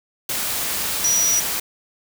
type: tone in noise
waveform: sine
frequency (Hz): 5820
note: F#8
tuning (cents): -29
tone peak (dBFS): -16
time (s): 1.04-1.4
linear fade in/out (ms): 5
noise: white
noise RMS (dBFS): -24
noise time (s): 0.29-1.6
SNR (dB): +5
effects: none